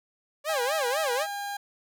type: tone with vibrato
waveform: sawtooth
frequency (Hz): 554.4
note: C#5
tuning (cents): 0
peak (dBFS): -22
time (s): 0.44-1.27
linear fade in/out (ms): 50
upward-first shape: sine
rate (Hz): 4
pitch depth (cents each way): 260
type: tone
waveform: 30% pulse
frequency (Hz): 808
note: G#5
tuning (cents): -48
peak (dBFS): -29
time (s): 0.49-1.57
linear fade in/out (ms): 5
effects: none